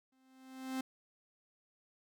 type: tone with exponential growth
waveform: 45% pulse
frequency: 261.6 Hz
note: C4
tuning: in tune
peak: -34 dBFS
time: 0.12-0.81 s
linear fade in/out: 5 ms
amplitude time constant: 150 ms
effects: none